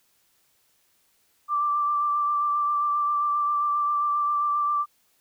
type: tone with vibrato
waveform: sine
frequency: 1174.7 Hz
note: D6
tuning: in tune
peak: -21 dBFS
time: 1.48-4.86 s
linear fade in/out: 50 ms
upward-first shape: sine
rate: 7.5 Hz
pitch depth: 17 cents each way
effects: white hiss -66 dBFS RMS until 5.2 s